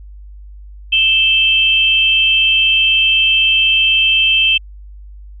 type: tone pair together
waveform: sine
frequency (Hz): 2637 / 3136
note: E7 / G7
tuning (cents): 0 / 0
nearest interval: minor third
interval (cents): 300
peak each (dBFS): -12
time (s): 0.92-4.58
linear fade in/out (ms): 10
effects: added 50 Hz sine -32 dBFS peak until 5.4 s

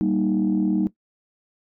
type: chord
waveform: sine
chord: Eb major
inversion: first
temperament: just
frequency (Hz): 194.45 / 233.3 / 311.1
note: G3 / Bb3 / Eb4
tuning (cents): -14 / +2 / 0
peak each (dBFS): -21 / -24 / -21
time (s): 0.01-0.87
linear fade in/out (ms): 0
effects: noise-tail reverb RT60 0.1 s tail -18 dB re dry + tanh soft clip ceiling -12 dBFS

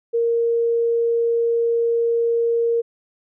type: tone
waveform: sine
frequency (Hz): 465.5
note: A#4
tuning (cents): -2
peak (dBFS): -16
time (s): 0.13-2.82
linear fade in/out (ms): 20
effects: none

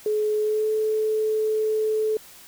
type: tone with pitch glide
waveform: sine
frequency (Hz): 425.4 to 433.6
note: G#4 to A4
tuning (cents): +42 to -25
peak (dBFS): -20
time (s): 0.06-2.17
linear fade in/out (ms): 2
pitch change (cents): +33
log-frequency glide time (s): 0.39-0.72
effects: white hiss -47 dBFS RMS until 2.47 s

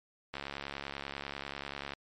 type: click train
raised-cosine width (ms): 0.3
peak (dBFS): -22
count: 113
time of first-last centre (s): 0.34-1.935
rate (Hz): 70.2
effects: MP3 48 kbps

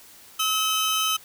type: tone pair together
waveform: sawtooth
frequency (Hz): 1287 / 3061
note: E6 / G7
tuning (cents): -42 / -42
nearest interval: octave + minor third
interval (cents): 1500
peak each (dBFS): -21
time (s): 0.39-1.17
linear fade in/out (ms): 10
effects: white hiss -49 dBFS RMS until 1.24 s

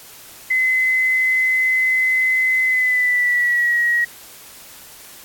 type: tone with pitch glide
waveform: sine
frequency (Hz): 2038 to 1901.5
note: C7 to A#6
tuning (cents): -46 to +34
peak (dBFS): -14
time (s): 0.5-4.05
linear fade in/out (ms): 10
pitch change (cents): -120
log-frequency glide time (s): 2.66-3.79
effects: white hiss -41 dBFS RMS until 5.24 s + AAC 64 kbps

